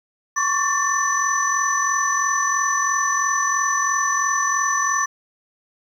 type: tone cluster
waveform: sine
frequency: 1094 / 1137 / 1781 / 5980 Hz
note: C#6 / C#6 / A6 / F#8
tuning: -23 / +44 / +21 / +17 cents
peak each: -23 dBFS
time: 0.36-5.06 s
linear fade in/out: 10 ms
effects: tanh soft clip ceiling -7 dBFS + 8-bit